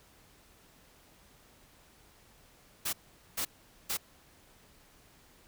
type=noise bursts; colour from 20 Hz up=white; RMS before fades=-33 dBFS; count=3; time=2.85-3.973 s; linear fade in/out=10 ms; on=81 ms; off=440 ms; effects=pink hiss -61 dBFS RMS until 5.47 s